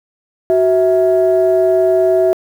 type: tone pair together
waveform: sine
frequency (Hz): 372.5 / 653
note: F#4 / E5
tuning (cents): +12 / -17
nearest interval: minor seventh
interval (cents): 971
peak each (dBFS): -11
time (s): 0.5-2.33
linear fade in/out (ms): 0
effects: tanh soft clip ceiling -3 dBFS + 7-bit